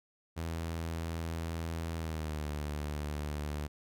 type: tone with pitch glide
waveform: sawtooth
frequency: 82.41 to 74.27 Hz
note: E2 to D2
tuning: 0 to +20 cents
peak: -31 dBFS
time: 0.36-3.68 s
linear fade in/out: 20 ms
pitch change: -180 cents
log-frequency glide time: 1.94-2.49 s
effects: none